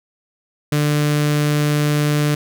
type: tone with notch filter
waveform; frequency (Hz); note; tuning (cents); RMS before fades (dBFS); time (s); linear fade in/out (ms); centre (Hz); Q
sawtooth; 148.3; D3; +17; -17; 0.72-2.35; 5; 840; 1.9
effects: none